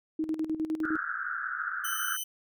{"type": "tone with tremolo", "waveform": "sine", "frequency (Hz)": 315, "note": "D#4", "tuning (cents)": 21, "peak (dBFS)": -26, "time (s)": [0.19, 0.97], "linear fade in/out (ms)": 5, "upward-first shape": "square", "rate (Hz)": 9.8, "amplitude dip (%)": 70}
{"type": "band-pass noise", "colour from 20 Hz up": "white", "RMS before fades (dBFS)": -34, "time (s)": [0.83, 2.17], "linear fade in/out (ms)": 10, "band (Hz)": [1300, 1600], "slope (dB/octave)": 96}
{"type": "tone", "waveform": "5% pulse", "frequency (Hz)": 3030, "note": "F#7", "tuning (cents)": 40, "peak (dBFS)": -24, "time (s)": [1.84, 2.24], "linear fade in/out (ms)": 10}
{"effects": []}